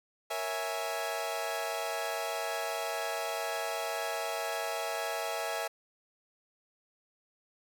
sawtooth chord, A# half-diminished seventh, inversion none, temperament equal, 466.2 / 554.4 / 659.3 / 830.6 Hz, A#4 / C#5 / E5 / G#5, 0 / 0 / 0 / 0 cents, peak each -37 / -37 / -32 / -34 dBFS, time 0.3-5.68 s, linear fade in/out 10 ms, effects none

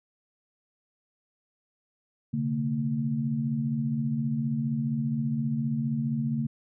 sine tone cluster, 128.6 / 143.6 / 227.8 Hz, C3 / D3 / A#3, -30 / -39 / -40 cents, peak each -36 / -29 / -28 dBFS, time 2.33-6.47 s, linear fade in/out 10 ms, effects none

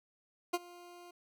20% pulse tone with ADSR envelope, 351.2 Hz, F4, 10 cents sharp, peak -23 dBFS, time 0.53-1.11 s, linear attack 12 ms, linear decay 36 ms, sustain -23 dB, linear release 6 ms, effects none

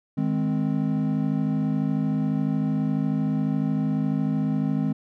triangle chord, Ab major, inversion second, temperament equal, 155.56 / 207.7 / 261.6 Hz, Eb3 / Ab3 / C4, 0 / 0 / 0 cents, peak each -24 dBFS, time 0.17-4.93 s, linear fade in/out 10 ms, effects none

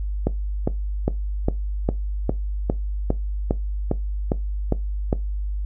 click train, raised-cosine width 2 ms, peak -6 dBFS, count 13, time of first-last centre 0.27-5.128 s, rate 2.47 Hz, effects noise-tail reverb RT60 0.2 s tail -18 dB re dry + added 50 Hz sine -23 dBFS peak until 5.65 s

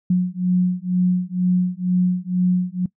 sine beating tone pair, 180 / 182.1 Hz, F#3 / F#3, -47 / -27 cents, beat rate 2.1 Hz, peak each -19 dBFS, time 0.1-2.86 s, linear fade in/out 5 ms, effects noise-tail reverb RT60 0.1 s tail -21 dB re dry

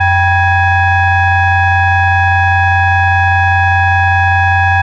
sine tone with frequency modulation, 784 Hz, G5, in tune, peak -6 dBFS, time 0-4.82 s, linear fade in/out 10 ms, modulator 875 Hz, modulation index 1.4, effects tanh soft clip ceiling -2 dBFS

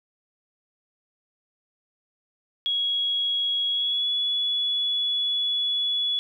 sine tone with pitch glide, 3322 to 3402 Hz, G#7 to G#7, 0 to +41 cents, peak -22 dBFS, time 2.66-6.19 s, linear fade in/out 0 ms, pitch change +41 cents, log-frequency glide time 3.7-4.08 s, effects 10-bit

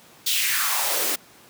white noise with high-pass filter sweep, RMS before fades -23 dBFS, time 0.26-1.16 s, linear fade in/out 10 ms, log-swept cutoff 3700 to 290 Hz, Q 2.9, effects pink hiss -50 dBFS RMS until 1.49 s + high-pass 150 Hz 12 dB/octave

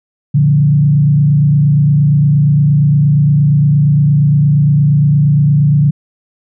sine tone with frequency modulation, 145.5 Hz, D3, 16 cents flat, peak -6 dBFS, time 0.34-5.91 s, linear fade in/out 10 ms, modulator 28.6 Hz, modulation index 0.65, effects none

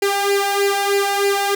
sawtooth tone with flanger, 399.9 Hz, G4, 35 cents sharp, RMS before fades -18 dBFS, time 0.02-1.55 s, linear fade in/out 5 ms, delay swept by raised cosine 0.41 to 1.41 ms, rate 3.2 Hz, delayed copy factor +0.7, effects none

